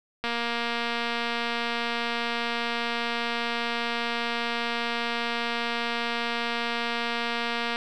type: click train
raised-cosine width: 0.3 ms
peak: -13 dBFS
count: 1768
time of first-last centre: 0.24-7.759 s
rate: 235 Hz
effects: none